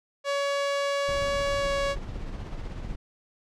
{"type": "tone with pitch glide", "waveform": "sawtooth", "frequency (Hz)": [563, 559.4], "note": ["C#5", "C#5"], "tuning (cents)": [27, 16], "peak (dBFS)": -21, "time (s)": [0.24, 1.96], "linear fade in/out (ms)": 50, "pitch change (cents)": -11, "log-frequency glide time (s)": [1.56, 1.7]}
{"type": "noise with tremolo", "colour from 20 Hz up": "brown", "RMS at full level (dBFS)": -33, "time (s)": [1.08, 2.96], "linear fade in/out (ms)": 10, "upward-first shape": "triangle", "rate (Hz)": 16, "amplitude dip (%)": 45}
{"effects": ["low-pass 6000 Hz 12 dB/octave"]}